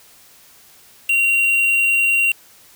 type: tone with quantisation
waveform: triangle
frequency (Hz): 2755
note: F7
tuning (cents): -24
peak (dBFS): -12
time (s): 1.09-2.32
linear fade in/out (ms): 5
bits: 4
effects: white hiss -48 dBFS RMS until 2.75 s